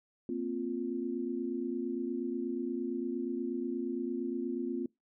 sine chord, Bb suspended second, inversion none, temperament equal, 233.1 / 261.6 / 349.2 Hz, Bb3 / C4 / F4, 0 / 0 / 0 cents, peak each -38 / -36 / -36 dBFS, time 0.29-4.86 s, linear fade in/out 2 ms, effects noise-tail reverb RT60 0.2 s tail -25 dB re dry

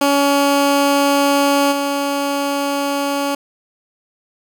15% pulse tone with level steps, 281.9 Hz, C#4, 29 cents sharp, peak -6 / -11 dBFS, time 0.01-3.35 s, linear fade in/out 5 ms, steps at 1.71 s, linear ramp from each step 20 ms, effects none

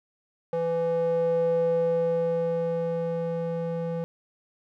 square tone with band-pass filter sweep, 167.2 Hz, E3, 25 cents sharp, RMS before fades -26 dBFS, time 0.53-4.04 s, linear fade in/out 0 ms, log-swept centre 570 to 370 Hz, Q 4.7, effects none

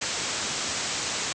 white low-pass noise, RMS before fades -30 dBFS, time 0.01-1.33 s, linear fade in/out 10 ms, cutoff 8000 Hz, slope 96 dB/octave, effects high-pass 80 Hz 12 dB/octave

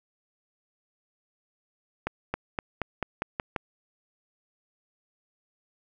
accelerating click train, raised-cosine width 0.5 ms, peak -13 dBFS, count 8, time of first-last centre 2.07-3.562 s, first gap 270 ms, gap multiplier 0.92, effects none

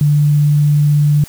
sine tone, 147.3 Hz, D3, 6 cents sharp, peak -8 dBFS, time 0.01-1.24 s, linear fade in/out 2 ms, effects white hiss -38 dBFS RMS until 1.28 s

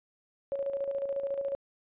sine tone with tremolo, 554.4 Hz, C#5, in tune, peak -28 dBFS, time 0.52-1.55 s, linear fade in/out 0 ms, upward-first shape square, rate 14 Hz, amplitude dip 50%, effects resampled to 8000 Hz

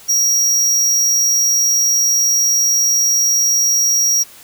square tone, 5680 Hz, F8, 28 cents sharp, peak -12 dBFS, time 0.08-4.24 s, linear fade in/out 20 ms, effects white hiss -41 dBFS RMS until 4.43 s

